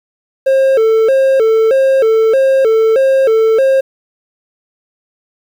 triangle tone with vibrato, 487.5 Hz, B4, 23 cents flat, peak -5 dBFS, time 0.46-3.81 s, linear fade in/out 10 ms, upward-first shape square, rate 1.6 Hz, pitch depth 160 cents each way, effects 7-bit

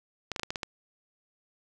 clicks, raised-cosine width 0.2 ms, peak -15 dBFS, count 7, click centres 0.317 / 0.362 / 0.396 / 0.433 / 0.505 / 0.558 / 0.632 s, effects none

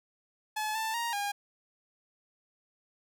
sawtooth tone with pitch steps, 858 / 885 / 937 / 812 Hz, A5 / A5 / A#5 / G#5, -44 / +10 / +9 / -39 cents, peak -27 dBFS, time 0.56-1.32 s, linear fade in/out 10 ms, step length 190 ms, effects none

